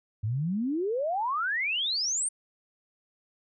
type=exponential sweep; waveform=sine; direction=up; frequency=100 to 9180 Hz; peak=-26 dBFS; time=0.23-2.29 s; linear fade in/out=10 ms; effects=none